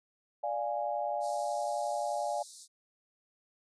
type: chord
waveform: sine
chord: D diminished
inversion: none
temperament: equal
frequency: 587.3 / 698.5 / 830.6 Hz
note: D5 / F5 / Ab5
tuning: 0 / 0 / 0 cents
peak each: -35 dBFS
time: 0.43-2.43 s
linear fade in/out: 10 ms
type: high-pass noise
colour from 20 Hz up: white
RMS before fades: -47 dBFS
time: 1.2-2.68 s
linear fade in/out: 50 ms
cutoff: 3800 Hz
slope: 96 dB/octave
effects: resampled to 22050 Hz